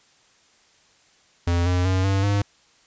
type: tone with pitch steps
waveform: square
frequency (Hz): 86.4 / 89.91 / 93.57 / 97.37 / 101.33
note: F2 / F#2 / F#2 / G2 / G#2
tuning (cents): -18 / -49 / +20 / -11 / -42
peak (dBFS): -19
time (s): 1.47-2.42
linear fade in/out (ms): 5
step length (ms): 190
effects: white hiss -58 dBFS RMS until 2.86 s + resampled to 16000 Hz